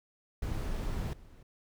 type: noise with level steps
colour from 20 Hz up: brown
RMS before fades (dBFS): -34 / -53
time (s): 0.42-1.43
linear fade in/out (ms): 5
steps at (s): 1.13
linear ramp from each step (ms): 2
effects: none